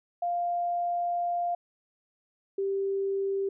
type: tone pair in turn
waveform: sine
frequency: 698.5 / 392 Hz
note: F5 / G4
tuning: 0 / 0 cents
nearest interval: minor seventh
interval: 1000 cents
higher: first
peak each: -26 dBFS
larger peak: neither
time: 0.22-1.55 / 2.58-3.49 s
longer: first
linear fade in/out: 5 ms
effects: none